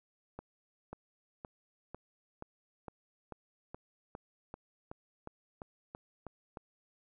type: accelerating click train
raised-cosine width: 1 ms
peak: -29 dBFS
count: 16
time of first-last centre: 0.39-6.572 s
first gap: 540 ms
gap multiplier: 0.96
effects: none